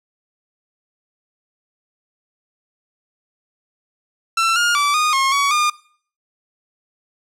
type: tone with pitch steps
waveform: sawtooth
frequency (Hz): 1342 / 1419 / 1158 / 1230 / 1078 / 1127 / 1212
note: E6 / F6 / D6 / D#6 / C#6 / C#6 / D#6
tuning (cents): +31 / +27 / -25 / -20 / -49 / +28 / -46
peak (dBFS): -11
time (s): 4.37-5.7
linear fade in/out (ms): 5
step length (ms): 190
effects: noise-tail reverb RT60 0.5 s tail -20 dB re dry + low-pass 9000 Hz 12 dB/octave